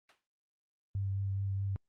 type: noise with exponential decay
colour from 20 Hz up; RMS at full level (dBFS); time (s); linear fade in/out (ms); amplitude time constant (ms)
blue; -40; 0.09-0.26; 2; 36
type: tone with vibrato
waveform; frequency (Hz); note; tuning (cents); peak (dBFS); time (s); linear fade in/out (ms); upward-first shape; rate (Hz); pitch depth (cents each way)
sine; 98; G2; 0; -31; 0.95-1.76; 0; triangle; 4.7; 17
effects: low-pass 2000 Hz 12 dB/octave + Opus 32 kbps